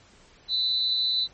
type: tone with amplitude modulation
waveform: sine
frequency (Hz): 3989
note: B7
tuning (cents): +17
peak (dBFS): -19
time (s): 0.48-1.28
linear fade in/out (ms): 50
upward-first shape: sine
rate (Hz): 277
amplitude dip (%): 65
effects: pink hiss -55 dBFS RMS until 1.33 s + MP3 32 kbps